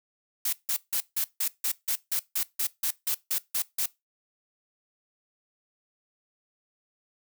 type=noise bursts; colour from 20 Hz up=blue; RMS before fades=-27 dBFS; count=15; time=0.45-3.86 s; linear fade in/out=5 ms; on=78 ms; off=160 ms; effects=noise-tail reverb RT60 0.2 s tail -20 dB re dry